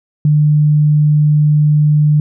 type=tone; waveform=sine; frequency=150 Hz; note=D3; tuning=37 cents sharp; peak=-7 dBFS; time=0.25-2.2 s; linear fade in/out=2 ms; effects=none